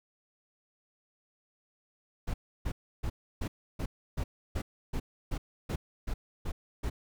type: noise bursts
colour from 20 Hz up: brown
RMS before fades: -32 dBFS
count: 13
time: 2.27-6.9 s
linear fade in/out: 10 ms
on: 70 ms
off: 310 ms
effects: none